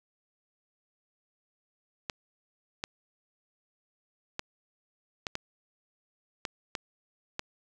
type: clicks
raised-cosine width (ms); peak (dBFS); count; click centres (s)
0.2; -15; 8; 2.098 / 2.839 / 4.394 / 5.268 / 5.354 / 6.452 / 6.752 / 7.394
effects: none